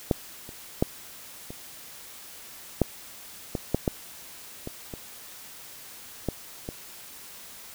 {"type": "clicks", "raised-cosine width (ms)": 2, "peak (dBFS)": [-7, -28, -7, -24, -6, -14, -8, -9, -20, -22, -12, -19], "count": 12, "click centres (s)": [0.112, 0.491, 0.825, 1.505, 2.817, 3.552, 3.746, 3.878, 4.674, 4.938, 6.287, 6.689], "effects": ["white hiss -45 dBFS RMS until 7.74 s"]}